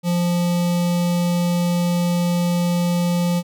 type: tone with notch filter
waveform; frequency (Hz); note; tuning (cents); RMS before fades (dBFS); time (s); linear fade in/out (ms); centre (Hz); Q
square; 174.61; F3; 0; -19; 0.03-3.43; 50; 1600; 1.3
effects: none